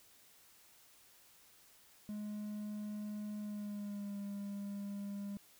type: tone with pitch glide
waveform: triangle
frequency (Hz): 209.5 to 201.2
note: G#3 to G3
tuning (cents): +15 to +45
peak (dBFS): -38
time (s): 2.09-5.37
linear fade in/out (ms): 0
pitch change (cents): -70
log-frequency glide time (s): 3.39-4.18
effects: white hiss -64 dBFS RMS until 5.59 s